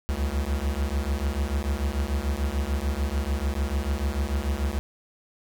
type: beating tone pair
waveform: square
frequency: 66.7 / 73.5 Hz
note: C2 / D2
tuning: +34 / +2 cents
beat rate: 6.8 Hz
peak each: -28 dBFS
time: 0.09-4.79 s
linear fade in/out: 0 ms
effects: none